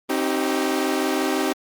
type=tone cluster; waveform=sawtooth; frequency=266.4 / 312.5 / 386.9 Hz; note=C4 / D#4 / G4; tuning=+31 / +8 / -23 cents; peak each=-21 dBFS; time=0.09-1.53 s; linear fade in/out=10 ms; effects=Opus 32 kbps